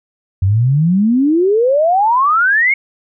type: exponential sweep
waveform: sine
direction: up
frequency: 90.7 to 2217 Hz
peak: -9 dBFS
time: 0.42-2.74 s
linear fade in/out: 5 ms
effects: none